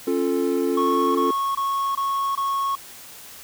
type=chord; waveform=triangle; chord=Db augmented; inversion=none; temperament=equal with one note detuned; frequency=273.2 / 349.2 / 440 Hz; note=Db4 / F4 / A4; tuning=-25 / 0 / 0 cents; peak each=-22 dBFS; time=0.07-1.31 s; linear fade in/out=5 ms
type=tone bursts; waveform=triangle; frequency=1100 Hz; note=C#6; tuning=14 cents flat; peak=-19 dBFS; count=5; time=0.77-2.754 s; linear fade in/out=5 ms; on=380 ms; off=21 ms
effects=white hiss -42 dBFS RMS until 3.43 s